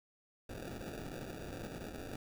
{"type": "noise with sample-and-hold", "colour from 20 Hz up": "violet", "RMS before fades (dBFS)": -45, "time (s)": [0.49, 2.16], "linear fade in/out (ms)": 5, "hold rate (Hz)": 1050, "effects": []}